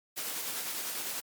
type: noise with tremolo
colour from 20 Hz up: white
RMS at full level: -35 dBFS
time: 0.16-1.21 s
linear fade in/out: 20 ms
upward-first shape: sine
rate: 10 Hz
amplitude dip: 30%
effects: high-pass 200 Hz 12 dB/octave + Opus 48 kbps